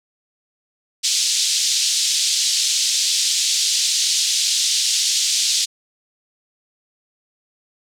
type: band-pass noise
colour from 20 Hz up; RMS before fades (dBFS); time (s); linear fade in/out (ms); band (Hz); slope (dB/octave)
pink; -19; 1.03-5.66; 20; 3600 to 7700; 24
effects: none